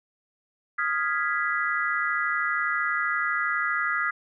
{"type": "chord", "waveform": "sine", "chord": "F half-diminished seventh", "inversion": "third", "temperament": "equal", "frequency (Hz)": [1244.5, 1396.9, 1661.2, 1975.5], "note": ["Eb6", "F6", "Ab6", "Cb7"], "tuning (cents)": [0, 0, 0, 0], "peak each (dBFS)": -29, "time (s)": [0.78, 4.11], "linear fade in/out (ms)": 10, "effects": []}